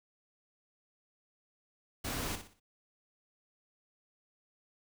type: noise with echo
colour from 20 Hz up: pink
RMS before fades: -37 dBFS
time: 2.04-2.36 s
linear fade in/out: 10 ms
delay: 60 ms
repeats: 4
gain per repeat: -9 dB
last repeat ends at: 2.6 s
effects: none